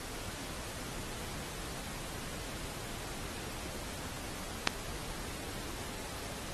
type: click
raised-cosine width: 0.2 ms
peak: -6 dBFS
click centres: 4.674 s
effects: pink hiss -43 dBFS RMS until 6.53 s + AAC 32 kbps